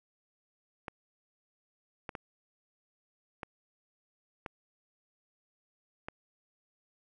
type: clicks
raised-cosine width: 0.5 ms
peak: -23 dBFS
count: 6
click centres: 0.882 / 2.092 / 2.152 / 3.432 / 4.462 / 6.085 s
effects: none